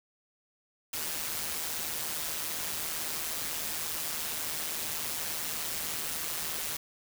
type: noise with amplitude modulation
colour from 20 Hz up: white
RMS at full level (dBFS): -32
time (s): 0.93-6.77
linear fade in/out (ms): 5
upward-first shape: sine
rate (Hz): 157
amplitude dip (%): 60
effects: none